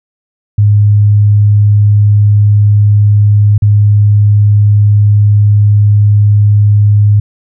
sine tone with dropouts, 103.7 Hz, G#2, 2 cents flat, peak -3 dBFS, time 0.58-7.2 s, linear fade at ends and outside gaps 5 ms, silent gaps 3.58-3.621 s, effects none

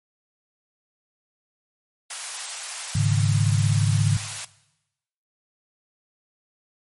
white high-pass noise, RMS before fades -32 dBFS, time 2.1-4.45 s, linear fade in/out 5 ms, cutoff 670 Hz, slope 24 dB/octave
sine chord, Ab suspended fourth, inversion none, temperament equal, 103.83 / 138.59 / 155.56 Hz, Ab2 / Db3 / Eb3, 0 / 0 / 0 cents, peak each -21 / -22 / -25 dBFS, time 2.95-4.17 s, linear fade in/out 5 ms
effects noise-tail reverb RT60 0.9 s tail -18 dB re dry + MP3 48 kbps

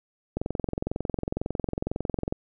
click train, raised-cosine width 2 ms, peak -14 dBFS, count 44, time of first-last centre 0.37-2.325 s, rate 22 Hz, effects none

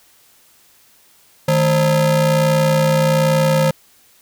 square ring-modulated tone, 186.8 Hz, F#3, 17 cents sharp, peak -10 dBFS, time 1.48-3.71 s, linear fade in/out 5 ms, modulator 343 Hz, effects white hiss -52 dBFS RMS until 4.21 s

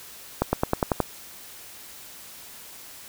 accelerating click train, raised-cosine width 1 ms, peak -6 dBFS, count 7, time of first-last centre 0.42-1.003 s, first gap 110 ms, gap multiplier 0.95, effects white hiss -44 dBFS RMS until 3.08 s

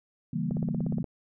sine chord, C# diminished seventh, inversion none, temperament equal, 138.59 / 164.81 / 196 / 233.1 Hz, C#3 / E3 / G3 / Bb3, 0 / 0 / 0 / 0 cents, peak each -35 / -31 / -33 / -33 dBFS, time 0.33-1.03 s, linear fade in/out 5 ms
click train, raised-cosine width 2 ms, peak -22 dBFS, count 10, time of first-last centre 0.51-1.043 s, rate 16.9 Hz
effects none

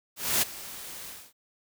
white noise with ADSR envelope, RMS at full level -23 dBFS, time 0.16-1.33 s, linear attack 260 ms, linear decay 18 ms, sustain -18 dB, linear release 250 ms, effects none

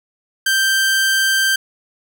sawtooth tone, 1568 Hz, G6, in tune, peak -10 dBFS, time 0.46-1.56 s, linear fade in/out 5 ms, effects none

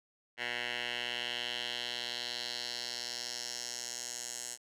10% pulse tone with band-pass filter sweep, 121.1 Hz, B2, 34 cents flat, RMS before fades -39 dBFS, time 0.37-4.58 s, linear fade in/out 50 ms, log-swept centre 2300 to 7500 Hz, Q 2.7, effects none

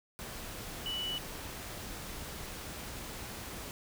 sine tone in noise, 2960 Hz, F#7, in tune, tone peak -34 dBFS, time 0.86-1.18 s, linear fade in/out 0 ms, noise pink, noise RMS -43 dBFS, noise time 0.19-3.71 s, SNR +6 dB, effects none

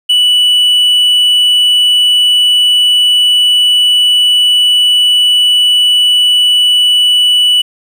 triangle tone, 2960 Hz, F#7, in tune, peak -4 dBFS, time 0.09-7.62 s, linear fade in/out 10 ms, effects 7-bit

